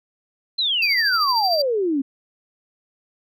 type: exponential sweep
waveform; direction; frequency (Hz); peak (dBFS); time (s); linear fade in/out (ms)
sine; down; 4186 to 261.6; -18; 0.58-2.02; 10
type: tone with tremolo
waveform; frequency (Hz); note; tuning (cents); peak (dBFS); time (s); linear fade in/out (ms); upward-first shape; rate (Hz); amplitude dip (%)
triangle; 4699; D8; 0; -17; 0.82-1.62; 5; sine; 13; 55
effects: none